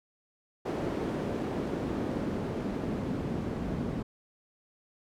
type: noise with band-pass filter sweep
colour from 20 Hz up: pink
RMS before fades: -33 dBFS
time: 0.65-4.03 s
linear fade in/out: 10 ms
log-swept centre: 350 to 200 Hz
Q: 1.1
effects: none